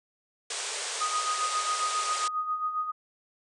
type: band-pass noise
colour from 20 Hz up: white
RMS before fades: -34 dBFS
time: 0.5-2.28 s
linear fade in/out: 5 ms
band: 380 to 9200 Hz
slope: 96 dB/octave
type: tone with tremolo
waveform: sine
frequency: 1244.5 Hz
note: D#6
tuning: in tune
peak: -25 dBFS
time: 1-2.92 s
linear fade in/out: 20 ms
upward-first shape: sine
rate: 7.4 Hz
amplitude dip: 60%
effects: none